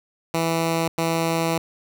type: tone bursts at uneven times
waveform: 10% pulse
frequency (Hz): 164.81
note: E3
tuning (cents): 0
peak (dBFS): -12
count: 2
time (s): 0.34-0.88 / 0.98-1.58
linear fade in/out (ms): 2
effects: none